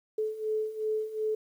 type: beating tone pair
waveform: sine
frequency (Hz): 431.2 / 433.9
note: A4 / A4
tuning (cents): -35 / -24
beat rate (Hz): 2.7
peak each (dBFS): -34 / -30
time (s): 0.18-1.35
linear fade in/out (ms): 5
effects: 10-bit